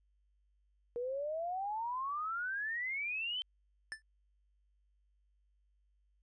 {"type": "exponential sweep", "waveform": "sine", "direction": "up", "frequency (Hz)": [471.3, 3121], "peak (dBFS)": -35, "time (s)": [0.96, 3.42], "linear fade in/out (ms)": 0}
{"type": "tone with exponential decay", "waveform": "square", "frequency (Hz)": 1760, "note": "A6", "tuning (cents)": 0, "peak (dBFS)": -36, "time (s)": [3.92, 4.02], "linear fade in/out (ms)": 0, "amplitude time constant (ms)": 21}
{"effects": ["added 50 Hz sine -70 dBFS peak until 6.22 s", "resampled to 22050 Hz"]}